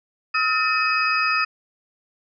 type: tone cluster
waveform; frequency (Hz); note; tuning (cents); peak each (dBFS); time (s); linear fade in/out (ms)
sine; 1277 / 1396 / 1804 / 2539 / 4944; D#6 / F6 / A6 / D#7 / D#8; +45 / -1 / +43 / +34 / -12; -22 / -30 / -26 / -22 / -29; 0.34-1.45; 10
effects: none